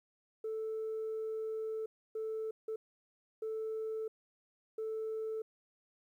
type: tone bursts at uneven times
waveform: sine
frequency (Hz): 440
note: A4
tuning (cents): 0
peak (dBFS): -34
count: 5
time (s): 0.44-1.86 / 2.15-2.51 / 2.68-2.76 / 3.42-4.08 / 4.78-5.42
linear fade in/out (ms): 5
effects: tanh soft clip ceiling -33 dBFS + 12-bit